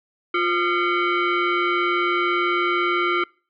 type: tone with frequency modulation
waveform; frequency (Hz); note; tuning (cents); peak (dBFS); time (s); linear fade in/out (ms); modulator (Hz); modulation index
sine; 510; C5; -44; -18; 0.34-3.24; 5; 862; 2.3
effects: noise-tail reverb RT60 0.4 s tail -26 dB re dry